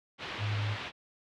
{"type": "low-pass noise", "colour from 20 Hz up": "white", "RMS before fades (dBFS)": -40, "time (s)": [0.18, 0.92], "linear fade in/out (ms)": 50, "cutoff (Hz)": 3400, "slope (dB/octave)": 24}
{"type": "tone", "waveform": "sine", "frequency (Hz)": 104.8, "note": "G#2", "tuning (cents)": 16, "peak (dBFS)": -29, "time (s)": [0.38, 0.77], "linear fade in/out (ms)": 50}
{"effects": ["high-pass 60 Hz 12 dB/octave"]}